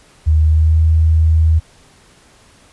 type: tone with pitch glide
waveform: sine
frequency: 77.78 to 79.92 Hz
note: D#2 to D#2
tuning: 0 to +47 cents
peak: -8 dBFS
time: 0.26-1.6 s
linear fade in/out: 20 ms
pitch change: +47 cents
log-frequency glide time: 0.44-0.8 s
effects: pink hiss -48 dBFS RMS until 2.72 s + resampled to 24000 Hz